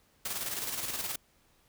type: noise with tremolo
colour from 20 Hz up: white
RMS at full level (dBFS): -34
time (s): 0.25-1.16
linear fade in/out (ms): 5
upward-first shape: square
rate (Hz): 19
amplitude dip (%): 45
effects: pink hiss -67 dBFS RMS until 1.68 s